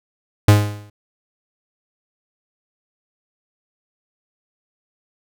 45% pulse tone with exponential decay, 103.83 Hz, G#2, in tune, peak -5 dBFS, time 0.48-0.9 s, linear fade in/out 5 ms, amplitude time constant 90 ms, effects none

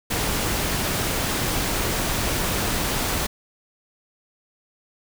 pink noise, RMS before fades -24 dBFS, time 0.1-3.27 s, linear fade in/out 10 ms, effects none

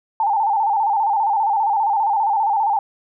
sine tone with vibrato, 847 Hz, G#5, 34 cents sharp, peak -15 dBFS, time 0.2-2.79 s, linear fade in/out 2 ms, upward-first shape square, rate 15 Hz, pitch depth 86 cents each way, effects none

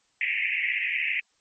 pink band-pass noise, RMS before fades -27 dBFS, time 0.21-1.2 s, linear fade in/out 2 ms, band 1900 to 2700 Hz, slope 96 dB/octave, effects white hiss -68 dBFS RMS until 1.4 s + MP3 32 kbps

